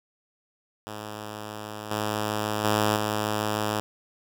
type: tone with level steps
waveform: 5% pulse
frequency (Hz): 106.3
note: G#2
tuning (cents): +41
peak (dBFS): -24 / -15 / -10 / -14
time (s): 0.87-3.8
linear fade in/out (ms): 0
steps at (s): 1.91 / 2.64 / 2.96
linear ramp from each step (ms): 2
effects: none